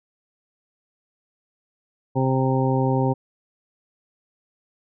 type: harmonic tone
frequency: 131.6 Hz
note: C3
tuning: 10 cents sharp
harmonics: 1 / 2 / 3 / 4 / 6 / 7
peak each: -21 / -24 / -26 / -27 / -29 / -29 dBFS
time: 2.15-3.14 s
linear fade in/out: 20 ms
effects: none